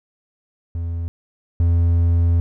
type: tone pair in turn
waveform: triangle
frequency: 84.4 / 84.99 Hz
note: E2 / F2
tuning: +41 / -47 cents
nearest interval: unison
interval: 12 cents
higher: second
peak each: -20 / -11 dBFS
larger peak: second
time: 0.75-1.08 / 1.6-2.4 s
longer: second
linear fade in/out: 0 ms
effects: none